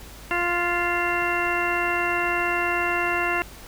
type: harmonic tone with a mistuned harmonic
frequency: 349.2 Hz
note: F4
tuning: in tune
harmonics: 1 / 2 / 3 / 4 / 5 / 6 / 8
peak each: -29 / -29 / -29 / -29 / -29 / -29 / -29 dBFS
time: 0.31-3.42 s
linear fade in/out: 0 ms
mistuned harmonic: 8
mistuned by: -37 cents
effects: added 50 Hz sine -44 dBFS peak until 3.67 s + pink hiss -44 dBFS RMS until 3.67 s